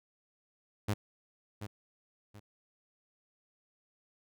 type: tone with echo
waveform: sawtooth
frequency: 103.83 Hz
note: G#2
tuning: in tune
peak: -25 dBFS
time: 0.88-0.94 s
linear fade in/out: 10 ms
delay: 730 ms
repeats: 2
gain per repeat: -10 dB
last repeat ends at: 2.4 s
effects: none